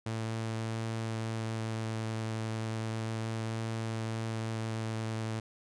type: tone with vibrato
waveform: sawtooth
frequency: 111.7 Hz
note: A2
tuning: 27 cents sharp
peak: -29 dBFS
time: 0.06-5.4 s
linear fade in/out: 5 ms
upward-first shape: sine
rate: 0.33 Hz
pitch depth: 10 cents each way
effects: resampled to 22050 Hz